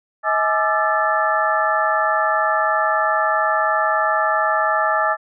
sine tone cluster, 637 / 845 / 1190 / 1333 / 1748 Hz, D#5 / G#5 / D6 / E6 / A6, +41 / +30 / +22 / +19 / -12 cents, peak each -22 dBFS, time 0.23-5.17 s, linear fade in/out 50 ms, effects none

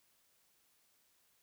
silence, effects white hiss -73 dBFS RMS until 1.42 s

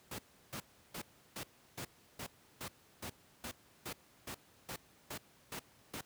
pink noise bursts, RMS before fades -43 dBFS, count 15, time 0.11-6.01 s, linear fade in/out 5 ms, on 76 ms, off 340 ms, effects pink hiss -65 dBFS RMS until 6.05 s + high-pass 80 Hz 12 dB/octave

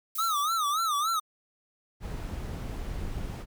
violet noise with exponential decay, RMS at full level -34 dBFS, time 0.15-1.21 s, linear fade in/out 5 ms, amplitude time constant 230 ms
square tone with vibrato, 1246 Hz, D#6, 2 cents sharp, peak -26 dBFS, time 0.18-1.2 s, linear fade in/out 10 ms, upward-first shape sine, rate 3.5 Hz, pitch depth 150 cents each way
brown noise, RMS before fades -35 dBFS, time 2-3.46 s, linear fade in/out 50 ms
effects none

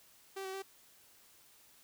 sawtooth tone with pitch steps, 388 / 380.3 / 387.7 Hz, G4 / F#4 / G4, -18 / +48 / -19 cents, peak -36 dBFS, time 0.36-0.624 s, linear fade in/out 10 ms, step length 88 ms, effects white hiss -63 dBFS RMS until 1.83 s

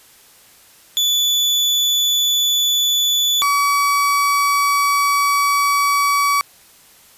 35% pulse tone pair in turn, 3467 / 1138.4 Hz, A7 / C#6, -26 / +46 cents, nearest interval octave + perfect fifth, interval 1928 cents, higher first, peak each -12 dBFS, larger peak neither, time 0.97-3.42 / 3.42-6.41 s, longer second, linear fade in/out 0 ms, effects white hiss -48 dBFS RMS until 7.17 s + resampled to 32000 Hz

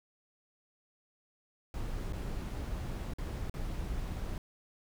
brown noise with dropouts, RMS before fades -37 dBFS, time 1.74-4.38 s, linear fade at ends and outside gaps 1 ms, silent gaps 2.124-2.132 / 3.136-3.184 / 3.497-3.54 s, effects none

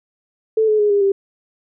sine tone with pitch steps, 440 / 428 / 416.3 / 404.9 / 393.8 Hz, A4 / A4 / G#4 / G#4 / G4, 0 / -48 / +4 / -44 / +8 cents, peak -12 dBFS, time 0.57-1.12 s, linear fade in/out 5 ms, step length 110 ms, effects none

